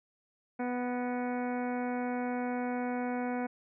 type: harmonic tone with a mistuned harmonic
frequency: 246.9 Hz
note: B3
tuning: in tune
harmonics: 1 / 2 / 3 / 4 / 5 / 6 / 7 / 8 / 9 / 10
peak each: -33 / -38 / -38 / -45 / -53 / -45 / -52 / -53 / -48 / -58 dBFS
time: 0.59-3.47 s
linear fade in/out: 10 ms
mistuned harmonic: 8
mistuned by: -44 cents
effects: none